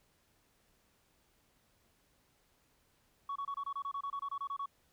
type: tone bursts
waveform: sine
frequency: 1119 Hz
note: C#6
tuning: 16 cents sharp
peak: -34 dBFS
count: 15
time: 3.29-4.659 s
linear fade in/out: 5 ms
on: 67 ms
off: 26 ms
effects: tanh soft clip ceiling -33 dBFS + pink hiss -72 dBFS RMS until 4.92 s